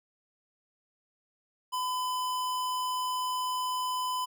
square tone, 1008 Hz, B5, 35 cents sharp, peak -30 dBFS, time 1.72-4.26 s, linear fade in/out 20 ms, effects none

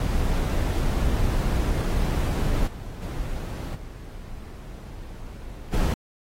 brown noise with level steps, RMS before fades -23 / -35 / -30 / -38 / -21 dBFS, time 0-5.94 s, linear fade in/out 2 ms, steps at 2.66 / 3.01 / 3.74 / 5.72 s, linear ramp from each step 20 ms, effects AAC 48 kbps

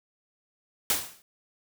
white noise with exponential decay, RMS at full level -22 dBFS, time 0.9-1.22 s, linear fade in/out 1 ms, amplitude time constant 69 ms, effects none

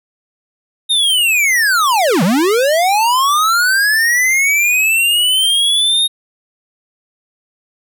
square linear two-way sweep, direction down then up, 3729 to 155.56 to 3729 Hz, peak -11 dBFS, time 0.89-6.08 s, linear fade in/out 20 ms, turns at 2.23 s, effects none

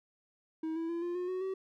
triangle tone with pitch steps, 319.3 / 328.8 / 338.7 / 348.8 / 359.2 / 370 / 381 Hz, D#4 / E4 / E4 / F4 / F4 / F#4 / G4, +45 / -4 / +47 / -2 / +49 / 0 / -49 cents, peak -31 dBFS, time 0.63-1.54 s, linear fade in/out 5 ms, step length 130 ms, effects none

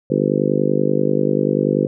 harmonic tone, 50.3 Hz, G1, 45 cents sharp, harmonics 3 / 4 / 5 / 6 / 7 / 8 / 9 / 10, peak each -23 / -23 / -23 / -23 / -23 / -23 / -23 / -23 dBFS, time 0.1-1.87 s, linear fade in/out 5 ms, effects none

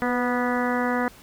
harmonic tone with a mistuned harmonic, 245.4 Hz, B3, 11 cents flat, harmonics 1 / 2 / 3 / 4 / 5 / 6 / 7 / 8, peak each -25 / -28 / -30 / -31 / -32 / -33 / -33 / -34 dBFS, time 0.02-1.08 s, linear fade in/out 0 ms, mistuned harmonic 2, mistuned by +21 cents, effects pink hiss -49 dBFS RMS until 1.22 s

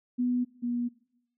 sine tone pair in turn, 246.9 / 241.1 Hz, B3 / B3, 0 / -41 cents, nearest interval unison, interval 41 cents, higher first, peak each -24 / -27 dBFS, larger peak first, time 0.18-0.45 / 0.62-0.89 s, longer neither, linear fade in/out 20 ms, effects noise-tail reverb RT60 0.8 s tail -21 dB re dry

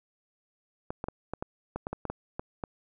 clicks, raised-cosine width 1 ms, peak -19 dBFS, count 12, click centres 0.905 / 1.041 / 1.085 / 1.336 / 1.425 / 1.76 / 1.869 / 1.93 / 2.053 / 2.1 / 2.395 / 2.638 s, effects none

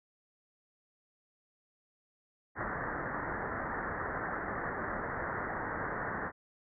white low-pass noise, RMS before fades -37 dBFS, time 2.55-6.32 s, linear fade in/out 50 ms, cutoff 1900 Hz, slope 96 dB/octave, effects none

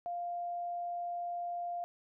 sine tone, 698.5 Hz, F5, in tune, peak -35 dBFS, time 0.06-1.84 s, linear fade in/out 0 ms, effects none

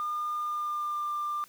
triangle tone with pitch glide, 1210 to 1191.3 Hz, D#6 to D6, -49 to +24 cents, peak -26 dBFS, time 0-1.44 s, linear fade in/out 0 ms, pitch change -27 cents, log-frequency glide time 0.36-1.12 s, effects tanh soft clip ceiling -26 dBFS + white hiss -57 dBFS RMS until 1.48 s

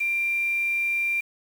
sine tone with quantisation, 2374 Hz, D7, 18 cents sharp, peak -22 dBFS, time 0-1.21 s, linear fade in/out 10 ms, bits 7, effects none

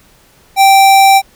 square tone, 781 Hz, G5, 7 cents flat, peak -4 dBFS, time 0.56-1.22 s, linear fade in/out 50 ms, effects pink hiss -47 dBFS RMS until 1.35 s

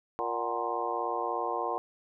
harmonic tone with a mistuned harmonic, 116.9 Hz, A#2, 5 cents sharp, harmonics 3 / 4 / 5 / 6 / 7 / 8 / 9, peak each -39 / -36 / -39 / -35 / -39 / -37 / -35 dBFS, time 0.19-1.78 s, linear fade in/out 0 ms, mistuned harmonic 6, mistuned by +81 cents, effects none

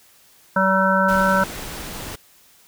harmonic tone, 190.9 Hz, G3, 46 cents flat, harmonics 1 / 3 / 5 / 7 / 8, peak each -21 / -21 / -21 / -21 / -21 dBFS, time 0.56-1.44 s, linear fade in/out 5 ms
pink noise, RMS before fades -32 dBFS, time 1.08-2.16 s, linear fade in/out 10 ms
effects white hiss -53 dBFS RMS until 2.67 s

